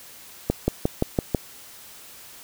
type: accelerating click train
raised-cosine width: 2 ms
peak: -6 dBFS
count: 6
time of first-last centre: 0.5-1.348 s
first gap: 180 ms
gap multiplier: 0.97
effects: white hiss -45 dBFS RMS until 2.43 s